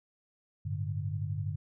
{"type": "chord", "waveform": "sine", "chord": "G suspended second", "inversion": "none", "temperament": "equal", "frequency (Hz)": [98, 110, 146.83], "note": ["G2", "A2", "D3"], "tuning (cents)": [0, 0, 0], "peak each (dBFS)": [-34, -38, -36], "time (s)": [0.65, 1.56], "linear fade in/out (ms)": 10, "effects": []}